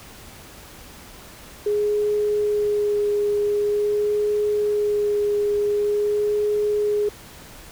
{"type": "tone with vibrato", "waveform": "sine", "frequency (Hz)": 415.3, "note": "G#4", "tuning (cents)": 0, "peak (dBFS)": -18, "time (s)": [1.66, 7.09], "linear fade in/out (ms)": 5, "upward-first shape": "sine", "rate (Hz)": 0.46, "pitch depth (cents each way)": 12, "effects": ["pink hiss -43 dBFS RMS until 7.71 s"]}